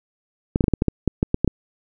clicks, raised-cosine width 3 ms, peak -4 dBFS, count 12, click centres 0.559 / 0.608 / 0.641 / 0.682 / 0.737 / 0.821 / 0.883 / 1.077 / 1.229 / 1.344 / 1.446 / 1.477 s, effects none

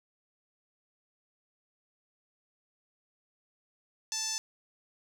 sawtooth tone with band-pass filter, 880 Hz, A5, in tune, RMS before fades -34 dBFS, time 4.12-4.38 s, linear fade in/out 0 ms, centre 5900 Hz, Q 5.1, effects none

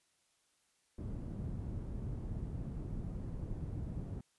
white low-pass noise, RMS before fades -41 dBFS, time 0.98-4.21 s, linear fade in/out 5 ms, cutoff 140 Hz, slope 12 dB/octave, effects white hiss -75 dBFS RMS until 4.38 s + resampled to 24000 Hz

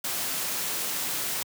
white noise, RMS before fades -30 dBFS, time 0.04-1.43 s, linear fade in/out 5 ms, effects high-pass 100 Hz 12 dB/octave

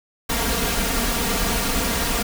pink noise with comb filter, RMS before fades -22 dBFS, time 0.29-2.23 s, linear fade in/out 10 ms, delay 4.3 ms, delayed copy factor +0.7, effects none

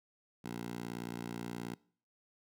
10% pulse tone with high-pass filter, 58.7 Hz, A#1, 13 cents sharp, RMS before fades -42 dBFS, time 0.44-1.75 s, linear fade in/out 10 ms, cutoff 180 Hz, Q 1.2, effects noise-tail reverb RT60 0.5 s tail -23 dB re dry

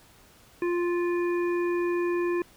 harmonic tone, 349.2 Hz, F4, in tune, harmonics 1 / 3 / 5 / 7, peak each -24 / -36 / -39 / -41 dBFS, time 0.62-2.42 s, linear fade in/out 2 ms, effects pink hiss -56 dBFS RMS until 2.56 s

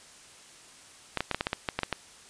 clicks, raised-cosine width 0.3 ms, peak -11 dBFS, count 11, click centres 1.173 / 1.206 / 1.313 / 1.346 / 1.409 / 1.469 / 1.531 / 1.688 / 1.79 / 1.833 / 1.927 s, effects white hiss -52 dBFS RMS until 2.29 s + resampled to 22050 Hz

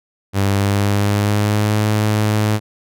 sawtooth tone with pitch glide, 98.8 to 106.5 Hz, G2 to G#2, +14 to +44 cents, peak -10 dBFS, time 0.33-2.6 s, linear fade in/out 50 ms, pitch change +130 cents, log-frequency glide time 0.46-1.84 s, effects none

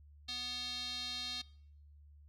square tone with band-pass filter, 246.9 Hz, B3, in tune, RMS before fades -41 dBFS, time 0.28-1.42 s, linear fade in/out 10 ms, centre 4000 Hz, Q 6.9, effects noise-tail reverb RT60 0.7 s tail -23 dB re dry + added 73 Hz sine -56 dBFS peak until 2.28 s

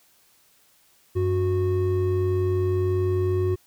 triangle tone pair together, 94.9 / 366.5 Hz, F#2 / F#4, +44 / -16 cents, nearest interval octave + major seventh, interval 2340 cents, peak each -21 dBFS, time 1.15-3.56 s, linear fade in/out 20 ms, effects white hiss -60 dBFS RMS until 3.66 s

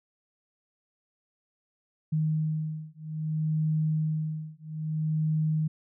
sine beating tone pair, 155.56 / 156.17 Hz, D#3 / D#3, 0 / +7 cents, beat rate 0.61 Hz, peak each -29 dBFS, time 2.12-5.68 s, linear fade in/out 10 ms, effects none

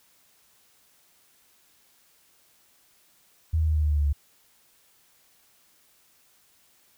sine tone with pitch steps, 80.2 / 78.91 / 77.65 / 76.4 / 75.18 / 73.97 / 72.78 / 71.62 Hz, E2 / D#2 / D#2 / D#2 / D2 / D2 / D2 / D2, -47 / +25 / -3 / -31 / +41 / +13 / -15 / -43 cents, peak -20 dBFS, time 3.53-4.13 s, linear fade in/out 10 ms, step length 75 ms, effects white hiss -62 dBFS RMS until 6.97 s

